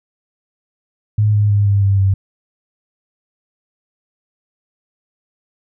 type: tone with pitch steps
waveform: sine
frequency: 105.9 / 104.02 / 102.17 / 100.36 / 98.58 / 96.83 Hz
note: G#2 / G#2 / G#2 / G2 / G2 / G2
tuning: +34 / +3 / -28 / +41 / +10 / -21 cents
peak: -10 dBFS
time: 1.18-2.14 s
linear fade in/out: 5 ms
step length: 160 ms
effects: none